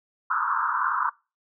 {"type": "band-pass noise", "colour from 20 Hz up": "pink", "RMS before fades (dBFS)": -25, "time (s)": [0.3, 1.1], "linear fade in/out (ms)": 10, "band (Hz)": [950, 1500], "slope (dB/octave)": 96, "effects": ["noise-tail reverb RT60 0.3 s tail -25 dB re dry"]}